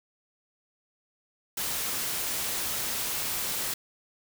white noise, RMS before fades -31 dBFS, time 1.57-3.74 s, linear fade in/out 5 ms, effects none

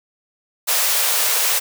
white high-pass noise, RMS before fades -18 dBFS, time 0.67-1.6 s, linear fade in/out 20 ms, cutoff 440 Hz, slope 96 dB/octave, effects none

